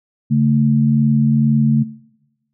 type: tone pair together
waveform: sine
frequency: 140.64 / 222.8 Hz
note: C#3 / A3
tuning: +25 / +22 cents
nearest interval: minor sixth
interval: 797 cents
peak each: -14 dBFS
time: 0.3-1.84 s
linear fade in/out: 20 ms
effects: noise-tail reverb RT60 1.0 s tail -20 dB re dry